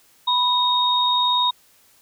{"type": "tone pair together", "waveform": "sine", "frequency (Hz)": [987.8, 3729], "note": ["B5", "A#7"], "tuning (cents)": [0, 0], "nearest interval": "octave + major seventh", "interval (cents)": 2300, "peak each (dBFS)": -19, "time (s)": [0.27, 1.51], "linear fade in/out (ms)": 10, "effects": ["white hiss -56 dBFS RMS until 2.01 s"]}